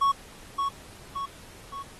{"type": "tone with echo", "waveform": "triangle", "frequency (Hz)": 1108.7, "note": "C#6", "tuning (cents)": 0, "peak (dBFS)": -17, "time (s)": [0.01, 0.12], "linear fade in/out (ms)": 10, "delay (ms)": 570, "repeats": 3, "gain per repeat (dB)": -5, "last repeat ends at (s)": 1.83, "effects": ["pink hiss -49 dBFS RMS until 1.99 s", "AAC 32 kbps"]}